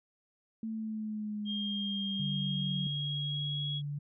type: exponential sweep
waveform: sine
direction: down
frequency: 223.2 to 185 Hz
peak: -34 dBFS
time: 0.63-2.87 s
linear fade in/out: 2 ms
type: tone with pitch glide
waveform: sine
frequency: 3220 to 3326 Hz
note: G7 to G#7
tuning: +46 to +2 cents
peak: -35 dBFS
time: 1.45-3.82 s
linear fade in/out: 50 ms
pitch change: +56 cents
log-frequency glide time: 2.04-3.65 s
type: tone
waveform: sine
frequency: 144.8 Hz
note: D3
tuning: 24 cents flat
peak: -34 dBFS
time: 2.19-3.99 s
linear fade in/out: 10 ms
effects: none